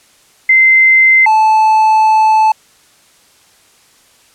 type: tone pair in turn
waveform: sine / triangle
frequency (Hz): 2074 / 872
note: C7 / A5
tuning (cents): -16 / -16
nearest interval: octave + minor third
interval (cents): 1500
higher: first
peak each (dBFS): -4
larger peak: neither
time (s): 0.49-1.26 / 1.26-2.52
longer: second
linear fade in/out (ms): 5
effects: white hiss -48 dBFS RMS until 4.34 s + low-pass 10000 Hz 12 dB/octave